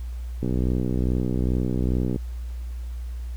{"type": "click train", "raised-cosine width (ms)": 3, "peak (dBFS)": -12, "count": 109, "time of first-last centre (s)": [0.43, 2.161], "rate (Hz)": 62.4, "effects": ["added 60 Hz sine -29 dBFS peak until 3.36 s", "pink hiss -54 dBFS RMS until 3.36 s"]}